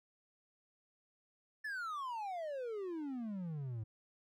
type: exponential sweep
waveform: triangle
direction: down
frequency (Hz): 1780 to 105.2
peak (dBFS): -37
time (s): 1.64-3.84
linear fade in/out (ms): 10
effects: none